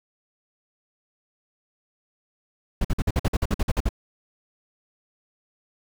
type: noise bursts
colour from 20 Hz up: brown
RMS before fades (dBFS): -21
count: 13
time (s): 2.81-3.891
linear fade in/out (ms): 5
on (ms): 37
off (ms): 50
effects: none